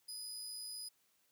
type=tone; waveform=25% pulse; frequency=4978 Hz; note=D#8; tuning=in tune; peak=-39 dBFS; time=0.08-0.89 s; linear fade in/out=10 ms; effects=white hiss -75 dBFS RMS until 1.31 s + high-pass 80 Hz 12 dB/octave